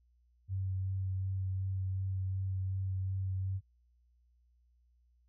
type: tone with vibrato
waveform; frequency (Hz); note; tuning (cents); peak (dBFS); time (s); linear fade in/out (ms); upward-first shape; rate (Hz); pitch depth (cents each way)
sine; 95; F#2; +46; -32; 0.48-3.61; 50; sine; 2.7; 13
effects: added 60 Hz sine -66 dBFS peak until 5.28 s